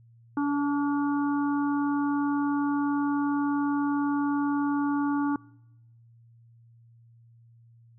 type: harmonic tone with a mistuned harmonic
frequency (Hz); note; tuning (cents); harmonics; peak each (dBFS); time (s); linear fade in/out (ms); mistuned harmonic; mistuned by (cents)
286.2; D4; -45; 1 / 3 / 4 / 5; -24 / -34 / -36 / -38; 0.37-5.36; 2; 3; +21
effects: noise-tail reverb RT60 0.9 s tail -24 dB re dry + added 116 Hz sine -53 dBFS peak until 7.98 s